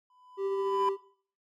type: tone with exponential growth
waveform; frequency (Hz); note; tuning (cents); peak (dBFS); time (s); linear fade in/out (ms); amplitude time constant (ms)
triangle; 1000; B5; +21; -22; 0.1-0.89; 2; 170
type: tone with tremolo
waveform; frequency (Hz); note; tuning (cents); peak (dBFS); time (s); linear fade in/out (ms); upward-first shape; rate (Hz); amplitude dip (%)
triangle; 391.2; G4; -4; -25; 0.37-0.97; 50; triangle; 14; 30
effects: noise-tail reverb RT60 0.5 s tail -18 dB re dry + tanh soft clip ceiling -17 dBFS